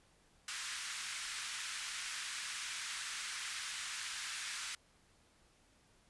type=band-pass noise; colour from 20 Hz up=pink; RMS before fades=-43 dBFS; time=0.48-4.75 s; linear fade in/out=2 ms; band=1400 to 10000 Hz; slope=24 dB/octave; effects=pink hiss -69 dBFS RMS until 6.09 s + resampled to 24000 Hz